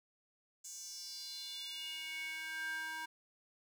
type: tone with high-pass filter sweep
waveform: square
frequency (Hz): 317.5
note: D#4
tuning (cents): +35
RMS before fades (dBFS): -44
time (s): 0.64-3.06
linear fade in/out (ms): 10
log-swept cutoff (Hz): 7000 to 1200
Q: 4.9
effects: none